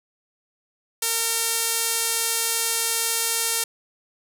sawtooth tone with band-pass filter, 457.4 Hz, A#4, 33 cents flat, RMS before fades -24 dBFS, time 1.02-3.64 s, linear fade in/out 5 ms, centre 9900 Hz, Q 1, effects none

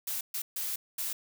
blue noise bursts at uneven times, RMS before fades -34 dBFS, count 4, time 0.07-0.21 / 0.34-0.42 / 0.56-0.76 / 0.98-1.13 s, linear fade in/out 5 ms, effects none

